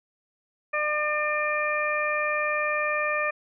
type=harmonic tone; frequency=600 Hz; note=D5; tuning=37 cents sharp; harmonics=1 / 2 / 3 / 4; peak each=-29 / -29 / -29 / -29 dBFS; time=0.73-3.31 s; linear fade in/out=10 ms; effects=none